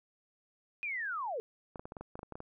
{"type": "linear sweep", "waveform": "sine", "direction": "down", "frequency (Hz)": [2489, 415.3], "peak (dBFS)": -34, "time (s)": [0.83, 1.4], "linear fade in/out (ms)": 0}
{"type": "clicks", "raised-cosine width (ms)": 1, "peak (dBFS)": -29, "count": 12, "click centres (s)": [1.758, 1.795, 1.855, 1.921, 1.968, 2.01, 2.155, 2.192, 2.231, 2.323, 2.355, 2.404]}
{"effects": []}